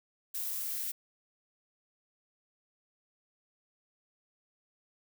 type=noise with high-pass filter sweep; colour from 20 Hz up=violet; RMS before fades=-36 dBFS; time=0.34-0.92 s; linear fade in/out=10 ms; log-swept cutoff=680 to 2000 Hz; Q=1.8; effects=none